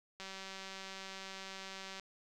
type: click train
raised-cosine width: 0.2 ms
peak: -29 dBFS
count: 346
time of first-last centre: 0.2-1.997 s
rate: 192 Hz
effects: none